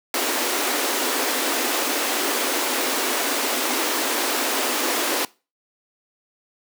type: high-pass noise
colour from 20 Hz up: pink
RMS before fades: -23 dBFS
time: 0.14-5.25 s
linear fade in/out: 2 ms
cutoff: 250 Hz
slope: 96 dB/octave
effects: noise-tail reverb RT60 0.3 s tail -22 dB re dry